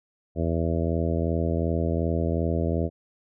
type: harmonic tone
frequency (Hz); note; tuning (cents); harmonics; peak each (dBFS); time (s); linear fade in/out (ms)
82.7; E2; +6; 1 / 2 / 3 / 4 / 5 / 6 / 7 / 8; -26 / -29 / -31 / -32 / -33 / -34 / -34 / -35; 0.35-2.9; 50
effects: none